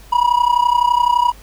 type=tone with amplitude modulation; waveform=triangle; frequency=968 Hz; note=B5; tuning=35 cents flat; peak=-6 dBFS; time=0.12-1.32 s; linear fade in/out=10 ms; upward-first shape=sine; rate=31.8 Hz; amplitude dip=85%; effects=added 50 Hz sine -40 dBFS peak until 1.42 s + pink hiss -45 dBFS RMS until 1.42 s